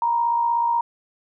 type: tone pair together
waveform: sine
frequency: 938 / 994.4 Hz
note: A#5 / B5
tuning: +11 / +12 cents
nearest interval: minor second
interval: 101 cents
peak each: -18 / -29 dBFS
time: 0.02-0.81 s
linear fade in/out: 2 ms
effects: none